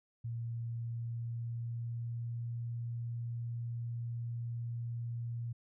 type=tone with pitch glide; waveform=sine; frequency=116.54 to 117.83 Hz; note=A#2 to A#2; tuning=0 to +19 cents; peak=-36 dBFS; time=0.24-5.53 s; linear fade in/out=10 ms; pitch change=+19 cents; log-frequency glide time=0.63-2.55 s; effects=none